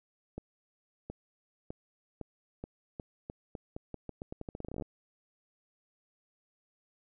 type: accelerating click train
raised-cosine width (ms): 2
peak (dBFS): -26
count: 26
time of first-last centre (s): 0.38-4.822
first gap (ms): 720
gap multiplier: 0.84
effects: none

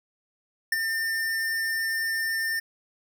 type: tone with ADSR envelope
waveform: square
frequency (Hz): 1802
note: A6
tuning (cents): +41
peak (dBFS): -20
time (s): 0.72-2.6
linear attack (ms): 4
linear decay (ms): 23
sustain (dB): -6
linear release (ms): 11
effects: none

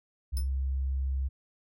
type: tone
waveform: sine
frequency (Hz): 66.8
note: C2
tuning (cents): +36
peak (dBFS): -27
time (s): 0.32-1.29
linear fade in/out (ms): 20
type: tone with exponential decay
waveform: 5% pulse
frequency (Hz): 5274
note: E8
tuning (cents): 0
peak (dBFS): -29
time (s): 0.37-0.49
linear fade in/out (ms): 0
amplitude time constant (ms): 24
effects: none

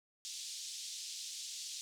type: band-pass noise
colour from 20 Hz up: white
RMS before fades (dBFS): -45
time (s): 0.25-1.81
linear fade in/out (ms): 0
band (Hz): 3400 to 7300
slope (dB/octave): 24
effects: none

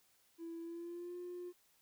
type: tone with pitch glide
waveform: triangle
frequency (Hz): 333.1 to 355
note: E4 to F4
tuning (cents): +18 to +28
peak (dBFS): -40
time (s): 0.38-1.53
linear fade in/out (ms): 50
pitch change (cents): +110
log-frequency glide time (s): 0.61-1.17
effects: tanh soft clip ceiling -40 dBFS + white hiss -72 dBFS RMS until 1.81 s

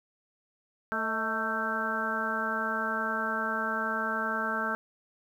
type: harmonic tone with a mistuned harmonic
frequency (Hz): 222.4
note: A3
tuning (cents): +19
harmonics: 1 / 2 / 3 / 4 / 5 / 6 / 7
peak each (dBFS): -37 / -40 / -38 / -38 / -39 / -33 / -32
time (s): 0.92-4.75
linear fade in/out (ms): 0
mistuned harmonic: 3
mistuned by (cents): -63
effects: 10-bit

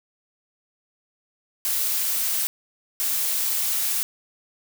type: noise bursts at uneven times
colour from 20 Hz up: blue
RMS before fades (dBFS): -24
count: 2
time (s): 1.65-2.47 / 3-4.03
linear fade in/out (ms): 0
effects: none

